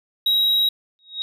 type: tone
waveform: triangle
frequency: 3832 Hz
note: A#7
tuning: 47 cents sharp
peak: -14 dBFS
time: 0.26-0.69 s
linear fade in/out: 5 ms
type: tone with exponential growth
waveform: sine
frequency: 3783 Hz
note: A#7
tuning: 25 cents sharp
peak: -20 dBFS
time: 0.99-1.22 s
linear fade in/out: 0 ms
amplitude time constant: 48 ms
effects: none